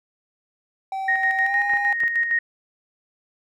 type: tone with pitch glide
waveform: triangle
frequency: 771 to 810.7 Hz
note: G5 to G#5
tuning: -29 to -42 cents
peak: -23 dBFS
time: 0.92-1.93 s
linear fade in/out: 2 ms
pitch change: +87 cents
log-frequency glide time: 1.42-1.59 s
type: tone with tremolo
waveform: sine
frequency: 1864.7 Hz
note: A#6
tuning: in tune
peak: -17 dBFS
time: 1.08-2.39 s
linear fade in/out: 5 ms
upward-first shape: square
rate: 6.5 Hz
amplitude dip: 50%
type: clicks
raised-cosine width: 0.5 ms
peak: -20 dBFS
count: 2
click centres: 1.736 / 2.035 s
effects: none